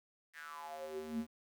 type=tone with high-pass filter sweep; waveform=square; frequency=77.78 Hz; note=D#2; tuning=in tune; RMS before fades=-44 dBFS; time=0.33-1.27 s; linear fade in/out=50 ms; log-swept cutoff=1900 to 180 Hz; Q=7.6; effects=11-bit